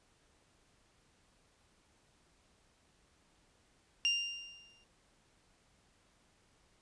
35% pulse tone with exponential decay, 2794 Hz, F7, in tune, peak -25 dBFS, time 4.05-4.84 s, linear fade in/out 0 ms, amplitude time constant 170 ms, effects pink hiss -70 dBFS RMS until 6.81 s + resampled to 22050 Hz

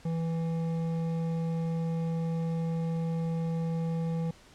triangle tone with hard clipping, 164.81 Hz, E3, in tune, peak -30 dBFS, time 0.05-4.31 s, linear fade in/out 5 ms, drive 13 dB, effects pink hiss -56 dBFS RMS until 4.54 s + low-pass 8000 Hz 12 dB/octave

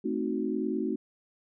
sine chord, A diminished seventh, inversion none, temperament equal, 220 / 261.6 / 311.1 / 370 Hz, A3 / C4 / Eb4 / Gb4, 0 / 0 / 0 / 0 cents, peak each -33 dBFS, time 0.04-0.96 s, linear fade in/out 10 ms, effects none

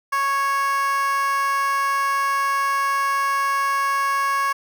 15% pulse tone with high-pass filter, 553 Hz, C#5, 4 cents flat, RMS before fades -21 dBFS, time 0.12-4.53 s, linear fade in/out 10 ms, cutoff 1200 Hz, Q 5.2, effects none

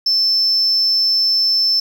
triangle tone, 5300 Hz, E8, 9 cents sharp, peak -10 dBFS, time 0.06-1.8 s, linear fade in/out 5 ms, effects tanh soft clip ceiling -9 dBFS + 7-bit

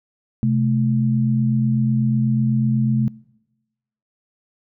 sine tone pair together, 129.21 / 217.3 Hz, C3 / A3, -21 / -21 cents, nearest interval major sixth, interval 900 cents, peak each -18 dBFS, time 0.43-3.08 s, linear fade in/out 0 ms, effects noise-tail reverb RT60 1.0 s tail -24 dB re dry

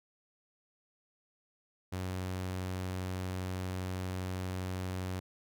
sawtooth tone, 92.5 Hz, F#2, in tune, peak -31 dBFS, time 1.92-5.2 s, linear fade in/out 10 ms, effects none

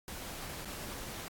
pink noise with dropouts, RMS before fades -43 dBFS, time 0.08-1.28 s, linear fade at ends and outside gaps 0 ms, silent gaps 0.648-0.656 s, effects AAC 64 kbps

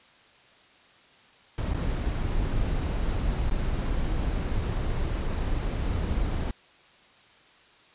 brown noise with dropouts, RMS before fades -27 dBFS, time 1.58-6.51 s, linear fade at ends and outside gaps 1 ms, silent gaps 1.736-1.745 / 3.498-3.51 s, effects white hiss -56 dBFS RMS until 7.94 s + resampled to 8000 Hz

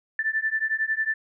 sine beating tone pair, 1760 / 1771 Hz, A6 / A6, 0 / +11 cents, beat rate 11 Hz, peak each -26 dBFS, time 0.19-1.14 s, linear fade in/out 2 ms, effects none

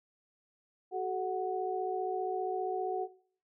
sine tone cluster, 375 / 430.1 / 739 Hz, F#4 / A4 / F#5, +23 / -39 / -2 cents, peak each -35 / -39 / -34 dBFS, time 0.91-3.08 s, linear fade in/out 50 ms, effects noise-tail reverb RT60 0.5 s tail -17 dB re dry

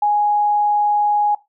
sine tone, 830.6 Hz, G#5, in tune, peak -13 dBFS, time 0.02-1.35 s, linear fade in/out 5 ms, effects noise-tail reverb RT60 0.2 s tail -17 dB re dry

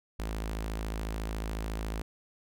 sawtooth tone with notch filter, 54 Hz, A1, 32 cents flat, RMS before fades -35 dBFS, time 0.19-2.02 s, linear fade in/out 5 ms, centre 120 Hz, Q 1.9, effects none

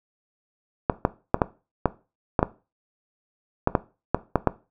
clicks, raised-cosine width 1 ms, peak -3 dBFS, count 12, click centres 0.898 / 1.051 / 1.344 / 1.418 / 1.857 / 2.392 / 2.429 / 3.674 / 3.752 / 4.146 / 4.357 / 4.473 s, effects noise-tail reverb RT60 0.3 s tail -17 dB re dry

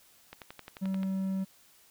click train, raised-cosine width 0.3 ms, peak -27 dBFS, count 9, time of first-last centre 0.33-1.032 s, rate 11.4 Hz
triangle tone, 191.3 Hz, G3, 42 cents flat, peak -27 dBFS, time 0.81-1.45 s, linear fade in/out 20 ms
effects white hiss -61 dBFS RMS until 1.9 s

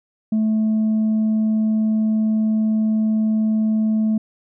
sine tone with tanh clipping, 217.8 Hz, A3, 17 cents flat, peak -16 dBFS, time 0.32-4.18 s, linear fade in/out 5 ms, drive 1 dB, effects none

